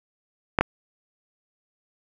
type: clicks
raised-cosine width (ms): 0.5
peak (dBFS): -3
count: 2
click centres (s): 0.588 / 0.61
effects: none